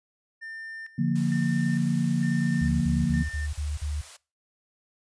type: tone with tremolo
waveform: triangle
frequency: 1800 Hz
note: A6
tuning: 39 cents sharp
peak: -35 dBFS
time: 0.41-3.47 s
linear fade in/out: 20 ms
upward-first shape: square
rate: 1.1 Hz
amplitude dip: 80%
type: chord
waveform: sine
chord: Bb major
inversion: first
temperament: just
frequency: 145.68 / 174.81 / 233.1 Hz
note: D3 / F3 / Bb3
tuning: -14 / +2 / 0 cents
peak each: -26 dBFS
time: 0.98-3.23 s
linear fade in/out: 10 ms
type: high-pass noise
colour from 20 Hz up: white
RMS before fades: -45 dBFS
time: 1.15-4.17 s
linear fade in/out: 10 ms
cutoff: 520 Hz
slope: 24 dB/octave
type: tone bursts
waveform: sine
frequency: 74.4 Hz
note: D2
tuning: 23 cents sharp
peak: -27 dBFS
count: 6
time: 2.61-4.015 s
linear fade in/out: 10 ms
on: 200 ms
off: 41 ms
effects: noise-tail reverb RT60 0.3 s tail -21 dB re dry + resampled to 22050 Hz